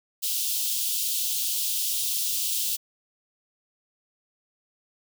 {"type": "high-pass noise", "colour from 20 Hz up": "white", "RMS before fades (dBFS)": -27, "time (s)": [0.22, 2.77], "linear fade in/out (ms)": 20, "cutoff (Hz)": 2900, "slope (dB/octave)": 48, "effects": []}